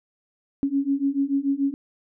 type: beating tone pair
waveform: sine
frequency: 273.6 / 280.5 Hz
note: C#4 / C#4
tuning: -23 / +21 cents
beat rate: 6.9 Hz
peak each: -24 / -23 dBFS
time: 0.63-1.74 s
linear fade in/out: 0 ms
effects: none